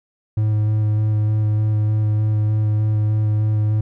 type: tone with vibrato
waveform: triangle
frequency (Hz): 107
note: A2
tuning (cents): -48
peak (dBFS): -13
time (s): 0.37-3.81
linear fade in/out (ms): 5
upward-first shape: square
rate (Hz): 3.3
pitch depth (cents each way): 10
effects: none